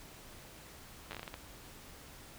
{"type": "slowing click train", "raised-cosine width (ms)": 0.3, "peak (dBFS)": -26, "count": 9, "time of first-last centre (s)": [1.11, 1.341], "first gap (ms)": 9, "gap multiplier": 1.32, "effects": ["pink hiss -53 dBFS RMS until 2.38 s"]}